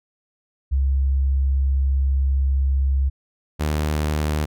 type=tone pair in turn; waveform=sine / sawtooth; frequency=67.6 / 75.88 Hz; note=C#2 / D#2; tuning=-43 / -43 cents; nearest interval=major second; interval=200 cents; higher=second; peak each=-16 / -16 dBFS; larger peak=neither; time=0.71-3.1 / 3.59-4.46 s; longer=first; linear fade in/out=20 ms; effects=none